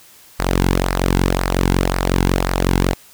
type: tone with flanger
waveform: sawtooth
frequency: 45.43 Hz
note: F#1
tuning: 31 cents flat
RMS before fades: -17 dBFS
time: 0.39-2.94 s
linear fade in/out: 10 ms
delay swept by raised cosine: 0.29 to 1.69 ms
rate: 1.9 Hz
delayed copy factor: -0.6
effects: white hiss -46 dBFS RMS until 3.13 s